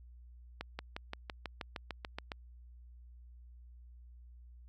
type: accelerating click train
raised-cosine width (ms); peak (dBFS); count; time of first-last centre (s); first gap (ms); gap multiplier
0.3; -23; 12; 0.61-2.318; 180; 0.97
effects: added 60 Hz sine -52 dBFS peak until 4.68 s